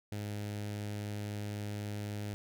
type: tone with notch filter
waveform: sawtooth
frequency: 103.83 Hz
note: G#2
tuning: in tune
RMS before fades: -39 dBFS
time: 0.12-2.34 s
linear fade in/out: 0 ms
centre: 1100 Hz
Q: 1.6
effects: none